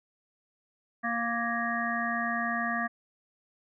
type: harmonic tone with a mistuned harmonic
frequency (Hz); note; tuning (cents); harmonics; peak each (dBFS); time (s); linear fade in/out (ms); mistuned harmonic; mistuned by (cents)
233.1; A#3; 0; 1 / 3 / 5 / 7 / 8; -34 / -34 / -34 / -34 / -34; 1.03-2.88; 20; 7; +32
effects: none